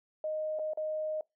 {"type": "tone with dropouts", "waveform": "sine", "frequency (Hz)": 620, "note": "D#5", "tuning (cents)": -6, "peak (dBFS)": -31, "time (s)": [0.24, 1.21], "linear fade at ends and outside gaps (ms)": 2, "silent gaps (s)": [[0.589, 0.594], [0.735, 0.773]], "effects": ["noise-tail reverb RT60 0.2 s tail -25 dB re dry"]}